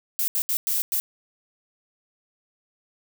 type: noise bursts at uneven times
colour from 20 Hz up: violet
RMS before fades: -24 dBFS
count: 5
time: 0.19-0.28 / 0.35-0.42 / 0.49-0.57 / 0.67-0.82 / 0.92-1 s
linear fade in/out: 0 ms
effects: none